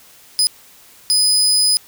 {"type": "tone bursts at uneven times", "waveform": "30% pulse", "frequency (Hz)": 5000, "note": "D#8", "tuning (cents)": 8, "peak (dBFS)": -9, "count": 2, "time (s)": [[0.39, 0.47], [1.1, 1.77]], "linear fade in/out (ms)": 0, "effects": ["white hiss -46 dBFS RMS until 1.87 s"]}